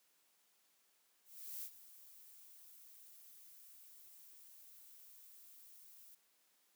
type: noise with ADSR envelope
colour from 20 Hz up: violet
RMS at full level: -45 dBFS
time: 1.24-6.15 s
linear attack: 390 ms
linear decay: 70 ms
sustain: -15 dB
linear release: 4 ms
effects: white hiss -75 dBFS RMS until 6.75 s + high-pass 200 Hz 12 dB/octave